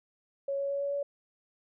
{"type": "tone with pitch steps", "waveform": "sine", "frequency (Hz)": [554.4, 557.6, 560.8, 564.1, 567.4], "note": ["C#5", "C#5", "C#5", "C#5", "C#5"], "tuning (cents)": [0, 10, 20, 30, 40], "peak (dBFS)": -29, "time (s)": [0.48, 1.03], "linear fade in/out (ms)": 5, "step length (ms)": 110, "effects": []}